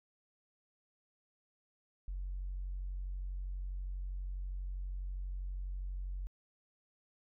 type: tone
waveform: sine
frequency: 46.17 Hz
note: F#1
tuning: 3 cents flat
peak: -36 dBFS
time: 2.08-6.27 s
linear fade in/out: 0 ms
effects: tanh soft clip ceiling -33 dBFS